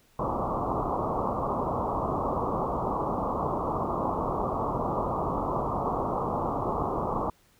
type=low-pass noise; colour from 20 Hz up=white; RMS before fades=-29 dBFS; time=0.19-7.3 s; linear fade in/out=2 ms; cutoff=1200 Hz; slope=96 dB/octave; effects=pink hiss -63 dBFS RMS until 7.59 s